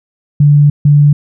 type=tone pair in turn; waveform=sine; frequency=145.9 / 145.9 Hz; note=D3 / D3; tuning=-11 / -11 cents; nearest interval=unison; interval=0 cents; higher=neither; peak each=-3 dBFS; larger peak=neither; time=0.4-0.7 / 0.85-1.13 s; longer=first; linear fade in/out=5 ms; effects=none